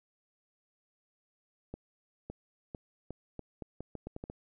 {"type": "accelerating click train", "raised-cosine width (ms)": 2, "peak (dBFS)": -27, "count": 12, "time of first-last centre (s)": [1.74, 4.299], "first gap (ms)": 560, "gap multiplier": 0.8, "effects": []}